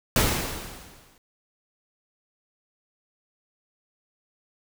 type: noise with exponential decay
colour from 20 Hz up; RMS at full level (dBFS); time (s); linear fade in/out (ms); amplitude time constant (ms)
pink; -19; 0.16-1.18; 2; 220
effects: none